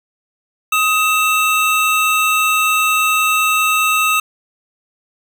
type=tone pair together; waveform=square; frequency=1257.7 / 2665 Hz; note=D#6 / E7; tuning=+18 / +18 cents; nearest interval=octave + minor second; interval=1300 cents; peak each=-16 dBFS; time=0.72-4.2 s; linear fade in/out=5 ms; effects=none